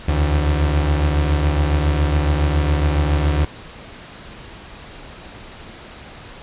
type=beating tone pair; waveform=35% pulse; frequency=73.42 / 80.62 Hz; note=D2 / E2; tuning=0 / -38 cents; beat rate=7.2 Hz; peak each=-14 / -21 dBFS; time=0.08-3.45 s; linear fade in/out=5 ms; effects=pink hiss -38 dBFS RMS until 6.42 s + resampled to 8000 Hz